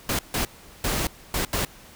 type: noise bursts at uneven times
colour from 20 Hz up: pink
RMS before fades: -25 dBFS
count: 5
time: 0.09-0.19 / 0.34-0.45 / 0.84-1.07 / 1.34-1.45 / 1.53-1.65 s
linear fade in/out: 2 ms
effects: pink hiss -48 dBFS RMS until 1.95 s